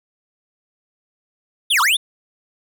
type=linear two-way sweep; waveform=square; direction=down then up; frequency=3715 to 932.3 to 3715 Hz; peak=-14 dBFS; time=1.7-1.97 s; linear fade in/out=10 ms; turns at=1.81 s; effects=none